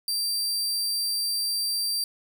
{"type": "tone", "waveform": "sawtooth", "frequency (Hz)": 4699, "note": "D8", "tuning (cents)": 0, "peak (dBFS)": -22, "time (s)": [0.08, 2.04], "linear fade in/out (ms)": 2, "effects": []}